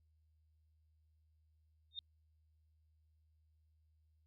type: tone with exponential growth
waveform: sine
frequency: 3662 Hz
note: A#7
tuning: 32 cents flat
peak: -37 dBFS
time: 1.91-1.99 s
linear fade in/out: 1 ms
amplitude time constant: 16 ms
effects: added 78 Hz sine -70 dBFS peak until 4.26 s + Opus 48 kbps